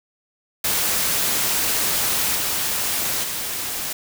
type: noise with level steps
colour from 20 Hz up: white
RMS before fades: -21 / -23 / -27 dBFS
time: 0.64-3.93 s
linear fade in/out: 5 ms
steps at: 2.35 / 3.23 s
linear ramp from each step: 10 ms
effects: none